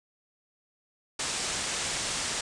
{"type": "low-pass noise", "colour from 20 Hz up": "white", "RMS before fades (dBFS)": -32, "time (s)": [1.19, 2.41], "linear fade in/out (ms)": 5, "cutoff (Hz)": 8900, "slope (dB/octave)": 48, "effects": ["resampled to 24000 Hz"]}